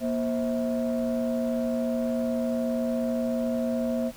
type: tone cluster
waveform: sine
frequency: 237.2 / 526 / 649 Hz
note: A#3 / C5 / E5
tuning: +30 / +9 / -27 cents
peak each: -25 / -30 / -30 dBFS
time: 0-4.12 s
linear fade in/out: 50 ms
effects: tanh soft clip ceiling -19 dBFS + pink hiss -48 dBFS RMS until 4.16 s